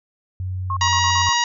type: tone with pitch glide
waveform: sine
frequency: 92.5 to 91.49 Hz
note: F#2 to F#2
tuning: 0 to -19 cents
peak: -23 dBFS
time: 0.4-1.29 s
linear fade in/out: 0 ms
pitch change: -19 cents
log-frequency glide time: 0.66-1.07 s
type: tone bursts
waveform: sine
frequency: 1079 Hz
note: C#6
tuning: 47 cents flat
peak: -21 dBFS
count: 6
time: 0.7-1.332 s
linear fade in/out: 2 ms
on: 67 ms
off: 46 ms
type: harmonic tone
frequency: 953 Hz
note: A#5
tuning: 38 cents sharp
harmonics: 1 / 2 / 3 / 4 / 5 / 6 / 7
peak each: -20 / -23 / -25 / -26 / -27 / -28 / -28 dBFS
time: 0.81-1.44 s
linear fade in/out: 2 ms
effects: none